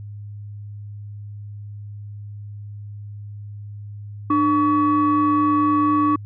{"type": "tone pair together", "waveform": "sine", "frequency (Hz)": [299.3, 1130], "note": ["D4", "C#6"], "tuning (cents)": [33, 33], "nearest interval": "octave + major seventh", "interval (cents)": 2300, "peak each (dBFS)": [-16, -17], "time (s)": [4.3, 6.16], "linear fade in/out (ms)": 5, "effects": ["tanh soft clip ceiling -10 dBFS", "added 103 Hz sine -32 dBFS peak until 6.25 s"]}